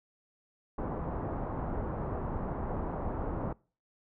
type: low-pass noise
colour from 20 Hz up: pink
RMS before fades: -35 dBFS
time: 0.78-3.53 s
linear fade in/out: 5 ms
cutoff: 1100 Hz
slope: 24 dB/octave
effects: noise-tail reverb RT60 0.4 s tail -25 dB re dry